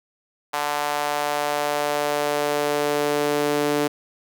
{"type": "tone with high-pass filter sweep", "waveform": "sawtooth", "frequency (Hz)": 146.83, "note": "D3", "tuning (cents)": 0, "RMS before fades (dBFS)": -23, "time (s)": [0.53, 3.88], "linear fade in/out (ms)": 10, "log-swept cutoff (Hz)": [830, 360], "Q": 2.1, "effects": []}